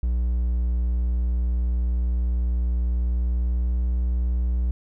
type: tone with pitch glide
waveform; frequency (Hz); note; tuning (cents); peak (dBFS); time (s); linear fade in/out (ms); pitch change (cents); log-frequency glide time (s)
triangle; 60.1 to 60.69; B1 to B1; -46 to -30; -18; 0.03-4.71; 0; +16; 3.09-3.83
effects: none